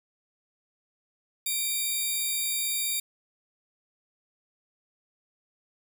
5% pulse tone pair together, 2349 / 3722 Hz, D7 / A#7, 0 / -3 cents, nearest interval minor sixth, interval 797 cents, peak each -21 dBFS, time 1.46-3 s, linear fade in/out 5 ms, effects none

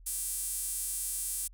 sawtooth tone with high-pass filter, 392 Hz, G4, in tune, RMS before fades -35 dBFS, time 0.06-1.48 s, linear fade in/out 10 ms, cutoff 9300 Hz, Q 2.7, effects added 41 Hz sine -50 dBFS peak until 1.53 s

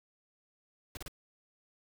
pink noise bursts, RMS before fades -42 dBFS, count 3, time 0.95-1.081 s, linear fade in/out 2 ms, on 21 ms, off 34 ms, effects none

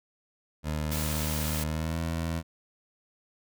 20% pulse tone with pitch glide, 76.5 to 82.47 Hz, D#2 to E2, -29 to +1 cents, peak -24 dBFS, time 0.63-2.43 s, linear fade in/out 50 ms, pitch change +130 cents, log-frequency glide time 1.6-1.99 s
white noise, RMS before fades -35 dBFS, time 0.91-1.64 s, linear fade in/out 10 ms
effects none

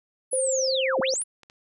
sine linear two-way sweep, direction down then up, 10400 to 164.81 to 10400 Hz, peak -25 dBFS, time 0.31-1.24 s, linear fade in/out 20 ms, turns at 1 s
sine tone with tremolo, 527 Hz, C5, 12 cents sharp, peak -22 dBFS, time 0.33-1.14 s, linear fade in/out 2 ms, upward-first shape sine, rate 20 Hz, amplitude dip 30%
clicks, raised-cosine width 0.2 ms, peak -31 dBFS, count 4, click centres 1.157 / 1.217 / 1.433 / 1.499 s
effects none

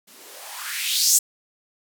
violet noise with band-pass filter sweep, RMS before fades -24 dBFS, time 0.07-1.19 s, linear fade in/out 10 ms, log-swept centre 200 to 7800 Hz, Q 3, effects none

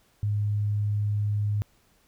sine tone, 103.83 Hz, G#2, in tune, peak -23 dBFS, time 0.23-1.62 s, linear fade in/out 0 ms, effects pink hiss -64 dBFS RMS until 2.07 s

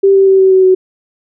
sine tone with pitch steps, 392 / 388.2 / 384.4 / 380.6 / 376.9 / 373.2 Hz, G4 / G4 / G4 / F#4 / F#4 / F#4, 0 / -17 / -34 / +49 / +32 / +15 cents, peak -4 dBFS, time 0.03-0.75 s, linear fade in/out 10 ms, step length 120 ms, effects none

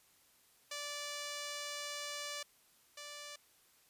5% pulse tone pair in turn, 583 / 585.1 Hz, D5 / D5, -13 / -7 cents, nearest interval unison, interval 6 cents, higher second, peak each -29 / -35 dBFS, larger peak first, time 0.71-2.43 / 2.97-3.36 s, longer first, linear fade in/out 5 ms, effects white hiss -68 dBFS RMS until 3.89 s + resampled to 32000 Hz

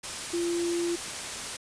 sine tone in noise, 343.5 Hz, F4, 29 cents flat, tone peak -26 dBFS, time 0.33-0.96 s, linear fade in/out 10 ms, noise white, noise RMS -35 dBFS, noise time 0.03-1.57 s, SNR +6 dB, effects resampled to 22050 Hz

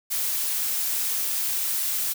blue noise, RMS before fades -26 dBFS, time 0.1-2.14 s, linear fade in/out 20 ms, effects none

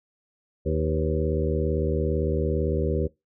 harmonic tone with a mistuned harmonic, 77.78 Hz, D#2, in tune, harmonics 1 / 2 / 3 / 4 / 5 / 6 / 7, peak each -26 / -29 / -33 / -34 / -29 / -30 / -33 dBFS, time 0.65-3.08 s, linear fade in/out 20 ms, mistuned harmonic 6, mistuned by +65 cents, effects noise-tail reverb RT60 0.2 s tail -22 dB re dry

